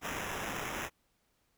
white noise with sample-and-hold, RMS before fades -38 dBFS, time 0.01-0.9 s, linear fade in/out 50 ms, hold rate 4410 Hz, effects pink hiss -75 dBFS RMS until 1.57 s

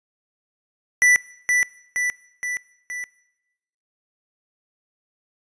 square tone with echo, 1975.5 Hz, B6, in tune, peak -13 dBFS, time 1.02-1.16 s, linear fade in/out 0 ms, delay 470 ms, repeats 4, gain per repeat -4 dB, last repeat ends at 3.04 s, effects noise-tail reverb RT60 1.0 s tail -22 dB re dry + resampled to 22050 Hz

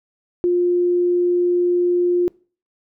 sine tone, 353.3 Hz, F4, 20 cents sharp, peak -14 dBFS, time 0.44-2.28 s, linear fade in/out 0 ms, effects noise-tail reverb RT60 0.4 s tail -24 dB re dry

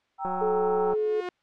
sine chord, E diminished, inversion first, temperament equal, 784 / 932.3 / 1318.5 Hz, G5 / Bb5 / E6, 0 / 0 / 0 cents, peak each -30 / -35 / -36 dBFS, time 0.18-0.96 s, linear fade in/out 50 ms
click train, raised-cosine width 1 ms, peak -22 dBFS, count 127, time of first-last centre 0.25-0.935 s, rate 184 Hz
sine tone with pitch glide, 432.9 to 428.2 Hz, A4 to A4, -28 to -47 cents, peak -23 dBFS, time 0.41-1.21 s, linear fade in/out 10 ms, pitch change -19 cents, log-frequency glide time 0.81-0.94 s
sawtooth tone with exponential growth, 359.4 Hz, F4, 50 cents sharp, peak -25 dBFS, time 0.64-1.29 s, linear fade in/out 2 ms, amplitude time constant 140 ms
effects white hiss -70 dBFS RMS until 1.42 s + low-pass 3000 Hz 12 dB/octave

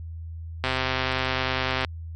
click train, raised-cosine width 0.3 ms, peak -8 dBFS, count 158, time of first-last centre 0.64-1.848 s, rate 130 Hz, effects added 82 Hz sine -33 dBFS peak until 2.15 s + MP3 48 kbps

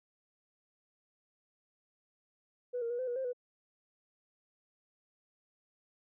sine tone with pitch steps, 492.2 / 465.6 / 482.1 / 512 / 483.4 / 527 / 492.6 Hz, B4 / A#4 / B4 / C5 / B4 / C5 / B4, -6 / -2 / -42 / -38 / -37 / +12 / -5 cents, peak -32 dBFS, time 2.73-3.332 s, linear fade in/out 20 ms, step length 86 ms, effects tanh soft clip ceiling -28 dBFS

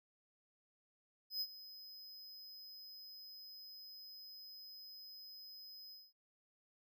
square tone with ADSR envelope, 5050 Hz, D#8, 25 cents sharp, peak -36 dBFS, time 1.3-6.13 s, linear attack 110 ms, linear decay 54 ms, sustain -16 dB, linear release 210 ms, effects none

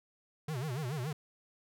square tone with vibrato, 138.59 Hz, C#3, in tune, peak -35 dBFS, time 0.48-1.13 s, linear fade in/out 5 ms, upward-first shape sine, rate 7 Hz, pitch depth 250 cents each way, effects none

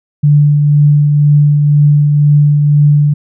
sine tone with tremolo, 146.83 Hz, D3, in tune, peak -3 dBFS, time 0.23-3.14 s, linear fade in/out 10 ms, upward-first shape triangle, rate 2 Hz, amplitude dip 35%, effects none

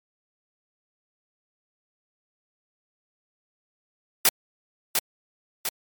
white noise with echo, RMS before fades -17 dBFS, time 4.25-4.29 s, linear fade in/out 2 ms, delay 700 ms, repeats 2, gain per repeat -5 dB, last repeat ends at 5.69 s, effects high-pass 200 Hz 12 dB/octave + MP3 96 kbps

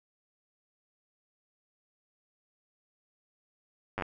slowing click train, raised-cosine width 0.5 ms, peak -18 dBFS, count 5, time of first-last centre 3.98-4.022 s, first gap 9 ms, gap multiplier 1.11, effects none

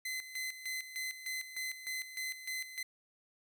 sawtooth tone with tremolo, 2043 Hz, C7, 42 cents flat, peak -33 dBFS, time 0.05-2.83 s, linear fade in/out 5 ms, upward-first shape square, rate 3.3 Hz, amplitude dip 70%, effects none

